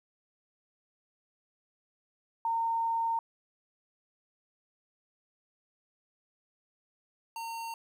sine / square tone pair in turn, 915 / 915 Hz, A#5 / A#5, -32 / -32 cents, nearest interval unison, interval 0 cents, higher neither, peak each -27 / -37 dBFS, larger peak first, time 2.45-3.19 / 7.36-7.74 s, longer first, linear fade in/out 2 ms, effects 11-bit

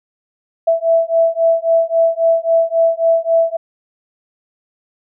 sine beating tone pair, 659.3 / 663 Hz, E5 / E5, 0 / +10 cents, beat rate 3.7 Hz, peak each -14 dBFS, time 0.67-3.57 s, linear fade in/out 10 ms, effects none

